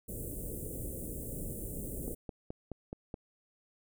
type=band-stop noise; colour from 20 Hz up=pink; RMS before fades=-40 dBFS; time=0.08-2.15 s; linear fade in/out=10 ms; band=550 to 8200 Hz; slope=48 dB/octave
type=click train; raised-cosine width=2 ms; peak=-26 dBFS; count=6; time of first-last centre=2.08-3.142 s; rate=4.71 Hz
effects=none